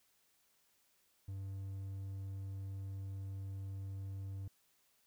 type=tone; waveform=triangle; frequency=97.1 Hz; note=G2; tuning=16 cents flat; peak=-39 dBFS; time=1.28-4.48 s; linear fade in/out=5 ms; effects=white hiss -74 dBFS RMS until 5.06 s